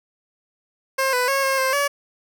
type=tone with pitch steps; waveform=15% pulse; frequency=533 / 497.7 / 546 / 537 / 526 / 569 Hz; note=C5 / B4 / C#5 / C5 / C5 / C#5; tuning=+32 / +13 / -26 / +45 / +9 / +45 cents; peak=-12 dBFS; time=0.98-1.88 s; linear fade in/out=10 ms; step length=150 ms; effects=none